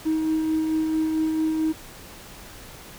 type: tone with tremolo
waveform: triangle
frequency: 315.8 Hz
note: D#4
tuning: 26 cents sharp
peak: -16 dBFS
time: 0.05-1.73 s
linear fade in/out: 20 ms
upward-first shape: sine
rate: 4.5 Hz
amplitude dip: 35%
effects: tanh soft clip ceiling -16 dBFS + pink hiss -43 dBFS RMS until 2.98 s